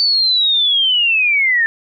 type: linear sweep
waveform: sine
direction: down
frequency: 4559 to 1770 Hz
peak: -11 dBFS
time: 0-1.66 s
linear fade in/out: 0 ms
effects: none